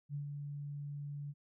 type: tone with ADSR envelope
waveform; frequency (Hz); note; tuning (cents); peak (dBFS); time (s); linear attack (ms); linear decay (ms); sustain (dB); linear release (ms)
sine; 144.2; D3; -31; -36; 0.09-1.34; 55; 110; -4; 40
effects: none